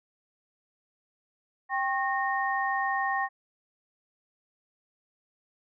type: tone cluster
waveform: sine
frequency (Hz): 786 / 1085 / 1847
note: G5 / C#6 / A#6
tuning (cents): +4 / -37 / -16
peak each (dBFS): -29 / -31 / -30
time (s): 1.69-3.29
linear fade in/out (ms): 50
effects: none